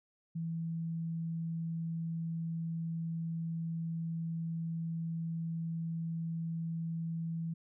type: tone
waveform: sine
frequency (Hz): 164.81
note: E3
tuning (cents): 0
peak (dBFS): -34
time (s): 0.35-7.54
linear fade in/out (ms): 10
effects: none